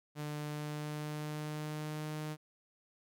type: tone with pitch glide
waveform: sawtooth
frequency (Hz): 149.3 to 153.23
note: D3 to D#3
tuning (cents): +29 to -26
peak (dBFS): -34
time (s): 0.15-2.37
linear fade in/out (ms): 50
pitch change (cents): +45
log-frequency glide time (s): 0.45-2.11
effects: none